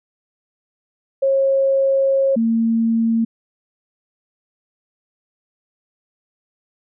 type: tone pair in turn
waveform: sine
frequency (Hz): 542 / 227.6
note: C#5 / A#3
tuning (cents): -39 / -41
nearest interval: octave + minor third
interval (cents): 1502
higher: first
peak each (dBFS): -13 / -14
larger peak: first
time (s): 1.22-2.36 / 2.36-3.25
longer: first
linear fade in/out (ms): 10
effects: none